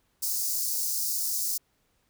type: high-pass noise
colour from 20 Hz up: white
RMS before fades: -29 dBFS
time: 0.22-1.58 s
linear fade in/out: 10 ms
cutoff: 4700 Hz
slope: 48 dB/octave
effects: pink hiss -71 dBFS RMS until 2.09 s